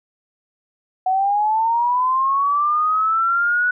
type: linear sweep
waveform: sine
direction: up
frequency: 740 to 1480 Hz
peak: -15 dBFS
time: 1.06-3.71 s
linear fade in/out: 5 ms
effects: none